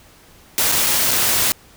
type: noise with dropouts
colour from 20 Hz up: white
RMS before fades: -17 dBFS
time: 0.58-1.52 s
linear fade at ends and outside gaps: 0 ms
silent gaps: 0.717-0.722 / 0.864-0.868 / 1.109-1.113 s
effects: pink hiss -48 dBFS RMS until 1.76 s